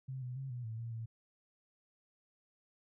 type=tone with pitch steps; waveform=sine; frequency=131.7 / 124.8 / 134.5 / 122.6 / 111.6 / 116 / 113.4 Hz; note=C3 / B2 / C3 / B2 / A2 / A#2 / A#2; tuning=+12 / +19 / +48 / -12 / +25 / -8 / -47 cents; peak=-39 dBFS; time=0.08-1.06 s; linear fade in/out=10 ms; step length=140 ms; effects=none